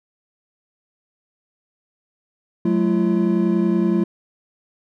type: tone cluster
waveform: triangle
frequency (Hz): 183.9 / 214.5 / 339.5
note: F#3 / A3 / F4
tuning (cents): -10 / -44 / -49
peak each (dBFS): -18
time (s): 2.65-4.04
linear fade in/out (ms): 5
effects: none